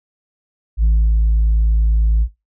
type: tone with ADSR envelope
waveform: sine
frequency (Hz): 54.5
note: A1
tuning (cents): -16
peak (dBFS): -7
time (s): 0.77-2.28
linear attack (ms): 68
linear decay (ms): 290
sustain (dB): -2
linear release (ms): 61
effects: noise-tail reverb RT60 0.2 s tail -17 dB re dry + tanh soft clip ceiling -9 dBFS